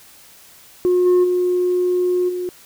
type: tone with level steps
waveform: sine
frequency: 360.1 Hz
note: F#4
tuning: 47 cents flat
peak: -11 / -8 / -14 / -21 dBFS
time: 0.85-2.49 s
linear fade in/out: 0 ms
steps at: 1.05 / 1.23 / 2.28 s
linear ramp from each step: 20 ms
effects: tanh soft clip ceiling -10 dBFS + white hiss -46 dBFS RMS until 2.65 s